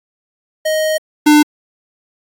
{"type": "tone pair in turn", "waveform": "square", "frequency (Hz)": [625, 299.6], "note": ["D#5", "D4"], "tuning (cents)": [8, 35], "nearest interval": "octave + minor second", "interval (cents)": 1273, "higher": "first", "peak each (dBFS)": [-14, -6], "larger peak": "second", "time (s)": [[0.65, 0.98], [1.26, 1.43]], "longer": "first", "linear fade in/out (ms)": 10, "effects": ["AAC 48 kbps"]}